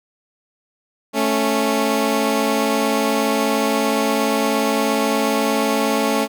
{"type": "tone pair together", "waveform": "15% pulse", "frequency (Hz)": [219.3, 276.3], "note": ["A3", "C#4"], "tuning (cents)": [-6, -6], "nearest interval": "major third", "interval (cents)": 400, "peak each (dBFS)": -13, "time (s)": [1.13, 6.28], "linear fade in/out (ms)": 50, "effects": []}